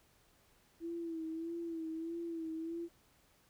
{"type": "tone with vibrato", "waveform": "sine", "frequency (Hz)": 329.6, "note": "E4", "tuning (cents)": 0, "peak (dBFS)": -38, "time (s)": [0.8, 2.89], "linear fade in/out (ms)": 50, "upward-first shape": "sine", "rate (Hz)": 1.6, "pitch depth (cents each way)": 50, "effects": ["pink hiss -69 dBFS RMS until 3.49 s"]}